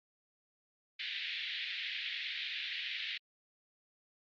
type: band-pass noise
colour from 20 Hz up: white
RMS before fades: -40 dBFS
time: 0.99-3.18 s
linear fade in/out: 10 ms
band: 1800 to 3900 Hz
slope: 48 dB/octave
effects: Opus 48 kbps